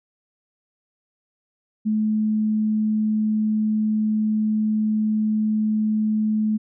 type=tone; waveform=sine; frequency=215.3 Hz; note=A3; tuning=37 cents flat; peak=-18 dBFS; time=1.85-6.58 s; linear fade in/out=20 ms; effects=none